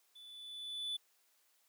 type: tone with level ramp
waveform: triangle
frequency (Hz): 3479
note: A7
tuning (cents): -20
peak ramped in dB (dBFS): -52 to -34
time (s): 0.15-0.97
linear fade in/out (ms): 10
effects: white hiss -73 dBFS RMS until 1.68 s + high-pass 400 Hz 12 dB/octave